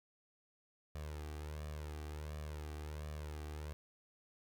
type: tone with flanger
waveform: sawtooth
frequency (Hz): 75.6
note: D#2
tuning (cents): -49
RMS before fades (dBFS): -45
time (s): 0.95-3.73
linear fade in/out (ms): 0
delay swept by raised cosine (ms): 1.7 to 2.59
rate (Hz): 1.4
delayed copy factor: +0.65
effects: none